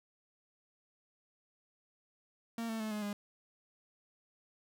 45% pulse tone with pitch steps, 230 / 223.5 / 217.1 / 210.9 / 204.9 Hz, A#3 / A3 / A3 / G#3 / G#3, -23 / +27 / -23 / +27 / -23 cents, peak -36 dBFS, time 2.58-3.13 s, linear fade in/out 2 ms, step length 110 ms, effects none

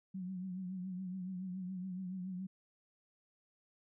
sine tone with vibrato, 185 Hz, F#3, in tune, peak -39 dBFS, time 0.14-2.47 s, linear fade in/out 10 ms, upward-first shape triangle, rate 7.1 Hz, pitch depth 71 cents each way, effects none

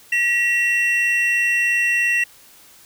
triangle tone pair together, 1923 / 2720 Hz, B6 / F7, -47 / -46 cents, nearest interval tritone, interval 601 cents, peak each -17 dBFS, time 0.12-2.24 s, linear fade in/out 5 ms, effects white hiss -48 dBFS RMS until 2.85 s

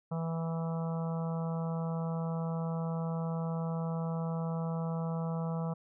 harmonic tone, 164.4 Hz, E3, 4 cents flat, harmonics 1 / 3 / 4 / 5 / 6 / 7 / 8, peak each -32 / -42 / -44 / -46 / -48 / -49 / -50 dBFS, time 0.11-5.74 s, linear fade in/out 10 ms, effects none

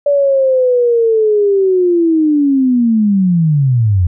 sine linear sweep, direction down, 578 to 83.9 Hz, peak -8 dBFS, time 0.06-4.07 s, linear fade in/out 5 ms, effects none

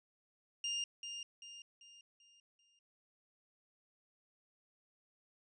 30% pulse tone with echo, 2812 Hz, F7, 11 cents sharp, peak -33 dBFS, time 0.64-0.84 s, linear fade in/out 2 ms, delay 390 ms, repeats 5, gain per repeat -7 dB, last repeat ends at 2.79 s, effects resampled to 22050 Hz

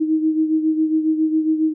sine beating tone pair, 313.5 / 320.8 Hz, D#4 / E4, +13 / -47 cents, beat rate 7.3 Hz, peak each -16 / -23 dBFS, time 0-1.74 s, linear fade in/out 20 ms, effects none

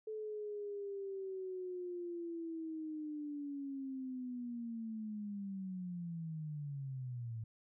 sine linear sweep, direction down, 435.8 to 110 Hz, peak -40 dBFS, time 0.07-7.44 s, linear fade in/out 5 ms, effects none

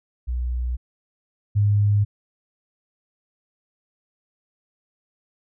sine tone pair in turn, 61.2 / 102.93 Hz, B1 / G#2, -15 / -15 cents, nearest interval major sixth, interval 900 cents, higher second, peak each -22 / -15 dBFS, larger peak second, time 0.27-0.77 / 1.55-2.05 s, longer neither, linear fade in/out 20 ms, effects none

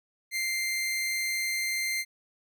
sawtooth tone with amplitude modulation, 2093 Hz, C7, in tune, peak -23 dBFS, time 0.31-2.05 s, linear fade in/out 50 ms, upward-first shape sine, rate 204 Hz, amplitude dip 30%, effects none

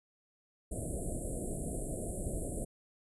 pink band-stop noise, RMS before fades -37 dBFS, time 0.71-2.65 s, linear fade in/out 10 ms, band 690 to 7800 Hz, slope 96 dB/octave, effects resampled to 24000 Hz

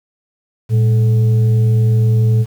sine tone with frequency modulation, 114 Hz, A#2, 38 cents flat, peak -9 dBFS, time 0.69-2.46 s, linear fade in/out 50 ms, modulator 319 Hz, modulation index 0.29, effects 7-bit

